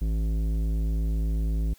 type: tone with tanh clipping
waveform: sine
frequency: 54.1 Hz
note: A1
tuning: 29 cents flat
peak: -25 dBFS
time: 0.01-1.74 s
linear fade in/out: 10 ms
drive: 13 dB
effects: white hiss -58 dBFS RMS until 1.78 s